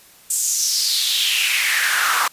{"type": "noise with high-pass filter sweep", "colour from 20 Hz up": "pink", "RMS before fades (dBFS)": -19, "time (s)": [0.3, 2.28], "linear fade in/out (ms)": 5, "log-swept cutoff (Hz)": [8100, 1100], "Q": 4, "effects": ["white hiss -48 dBFS RMS until 2.32 s", "resampled to 32000 Hz"]}